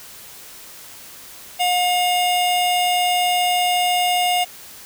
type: tone pair together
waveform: square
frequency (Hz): 718.6 / 2830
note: F5 / F7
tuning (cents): +49 / +22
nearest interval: 2 octaves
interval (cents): 2373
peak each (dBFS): -18 / -23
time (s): 1.59-4.45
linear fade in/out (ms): 20
effects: white hiss -40 dBFS RMS until 4.85 s